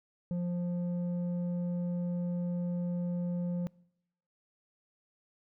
square tone with low-pass filter, 175.5 Hz, F3, 9 cents sharp, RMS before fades -33 dBFS, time 0.31-3.67 s, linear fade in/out 0 ms, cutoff 360 Hz, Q 7.4, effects noise-tail reverb RT60 0.8 s tail -25 dB re dry

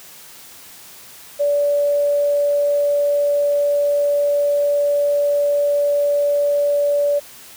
sine tone, 577 Hz, D5, 31 cents flat, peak -14 dBFS, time 1.39-7.2 s, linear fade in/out 20 ms, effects white hiss -41 dBFS RMS until 7.56 s + high-pass 60 Hz 12 dB/octave

